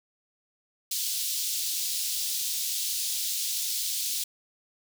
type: high-pass noise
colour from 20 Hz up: pink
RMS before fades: -30 dBFS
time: 0.91-4.24 s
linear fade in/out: 5 ms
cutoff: 3700 Hz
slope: 24 dB/octave
effects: none